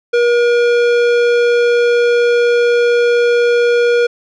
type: tone with tanh clipping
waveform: sine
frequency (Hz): 477.9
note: A#4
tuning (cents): +43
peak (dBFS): -11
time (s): 0.13-4.07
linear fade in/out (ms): 10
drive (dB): 16
effects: none